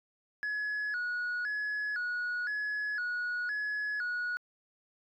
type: tone with vibrato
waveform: sine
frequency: 1571 Hz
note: G6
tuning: 3 cents sharp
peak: -29 dBFS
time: 0.43-4.37 s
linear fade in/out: 0 ms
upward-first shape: square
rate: 0.98 Hz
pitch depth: 130 cents each way
effects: tanh soft clip ceiling -30 dBFS